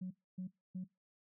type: tone bursts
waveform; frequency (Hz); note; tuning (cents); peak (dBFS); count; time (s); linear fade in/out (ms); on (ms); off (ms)
sine; 183.9; F#3; -10; -38; 3; 0.01-0.844; 10; 98; 270
effects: noise-tail reverb RT60 0.2 s tail -21 dB re dry + tanh soft clip ceiling -35 dBFS